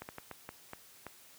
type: slowing click train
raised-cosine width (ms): 0.5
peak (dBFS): -27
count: 7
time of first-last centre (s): 0.02-1.067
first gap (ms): 69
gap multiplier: 1.37
effects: white hiss -58 dBFS RMS until 1.38 s + high-pass 60 Hz 12 dB/octave